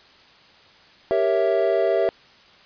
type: chord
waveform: triangle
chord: G diminished seventh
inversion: none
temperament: equal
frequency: 392 / 466.2 / 554.4 / 659.3 Hz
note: G4 / Bb4 / Db5 / Fb5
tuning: 0 / 0 / 0 / 0 cents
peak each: -21 / -23 / -23 / -19 dBFS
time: 1.11-2.09 s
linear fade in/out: 0 ms
effects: white hiss -51 dBFS RMS until 2.65 s + resampled to 11025 Hz